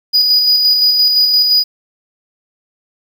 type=tone with tremolo; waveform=triangle; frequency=4931 Hz; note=D#8; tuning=16 cents flat; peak=-6 dBFS; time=0.13-1.64 s; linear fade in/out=20 ms; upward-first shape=square; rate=5.8 Hz; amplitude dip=30%; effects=7-bit